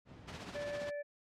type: noise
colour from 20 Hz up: brown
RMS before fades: -48 dBFS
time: 0.05-0.71 s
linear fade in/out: 50 ms
type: noise with tremolo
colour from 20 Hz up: pink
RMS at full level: -43 dBFS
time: 0.27-0.91 s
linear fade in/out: 20 ms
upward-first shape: triangle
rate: 15 Hz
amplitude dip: 60%
type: harmonic tone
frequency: 582 Hz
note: D5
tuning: 16 cents flat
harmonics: 1 / 3 / 4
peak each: -38 / -49 / -60 dBFS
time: 0.54-1.03 s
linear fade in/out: 20 ms
effects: high-pass 100 Hz 12 dB/octave + low-pass 5000 Hz 12 dB/octave